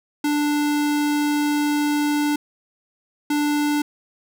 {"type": "tone pair in turn", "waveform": "square", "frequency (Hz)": [294.4, 294.4], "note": ["D4", "D4"], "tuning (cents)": [4, 4], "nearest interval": "unison", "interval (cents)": 0, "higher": "neither", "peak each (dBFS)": -19, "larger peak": "neither", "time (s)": [[0.24, 2.36], [3.3, 3.82]], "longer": "first", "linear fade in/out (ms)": 5, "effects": []}